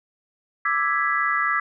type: chord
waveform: sine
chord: E dominant seventh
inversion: third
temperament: equal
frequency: 1174.7 / 1318.5 / 1661.2 / 1975.5 Hz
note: D6 / E6 / G#6 / B6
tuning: 0 / 0 / 0 / 0 cents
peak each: -25 dBFS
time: 0.65-1.6 s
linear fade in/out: 5 ms
effects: none